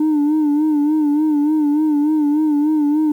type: tone with vibrato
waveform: sine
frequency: 300.5 Hz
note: D4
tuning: 40 cents sharp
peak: -10 dBFS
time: 0-3.12 s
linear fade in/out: 5 ms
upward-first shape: sine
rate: 3.4 Hz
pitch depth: 66 cents each way
effects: tanh soft clip ceiling -12 dBFS + 8-bit